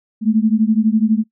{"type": "beating tone pair", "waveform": "sine", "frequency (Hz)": [213.8, 225.8], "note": ["A3", "A3"], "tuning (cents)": [-49, 45], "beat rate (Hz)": 12, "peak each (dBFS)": [-14, -15], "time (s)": [0.21, 1.24], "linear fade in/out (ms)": 50, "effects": ["noise-tail reverb RT60 0.1 s tail -21 dB re dry"]}